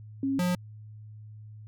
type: tone pair in turn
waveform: sine / square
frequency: 272 / 178.89 Hz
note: C#4 / F3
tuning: -33 / +42 cents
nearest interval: perfect fifth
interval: 725 cents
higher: first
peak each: -25 dBFS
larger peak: neither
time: 0.23-0.39 / 0.39-0.55 s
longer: neither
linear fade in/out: 2 ms
effects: added 107 Hz sine -43 dBFS peak until 1.67 s